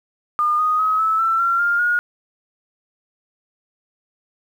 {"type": "tone with pitch steps", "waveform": "sine", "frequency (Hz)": [1213, 1242.8, 1273.3, 1304.6, 1336.6, 1369.4, 1403.1, 1437.5], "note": ["D#6", "D#6", "D#6", "E6", "E6", "F6", "F6", "F6"], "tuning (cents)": [-44, -2, 40, -18, 24, -34, 8, 50], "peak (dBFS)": -15, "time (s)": [0.39, 1.99], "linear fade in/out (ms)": 0, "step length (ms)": 200, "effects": ["8-bit"]}